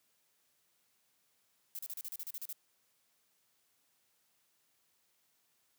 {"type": "noise bursts", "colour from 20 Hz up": "violet", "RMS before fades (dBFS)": -42, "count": 11, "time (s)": [1.75, 2.528], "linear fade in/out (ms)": 0, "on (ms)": 38, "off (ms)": 36, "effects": ["white hiss -75 dBFS RMS until 5.78 s", "high-pass 80 Hz 12 dB/octave"]}